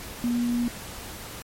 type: tone in noise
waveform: sine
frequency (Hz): 239.9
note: A#3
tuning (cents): +50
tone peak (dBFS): -22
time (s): 0.24-0.68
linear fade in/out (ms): 0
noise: pink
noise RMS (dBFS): -39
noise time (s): 0-1.42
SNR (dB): +14
effects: MP3 64 kbps